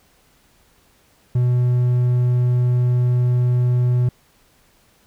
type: tone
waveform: triangle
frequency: 123.47 Hz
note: B2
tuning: in tune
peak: -12 dBFS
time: 1.35-4.09 s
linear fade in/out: 5 ms
effects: pink hiss -57 dBFS RMS until 5.06 s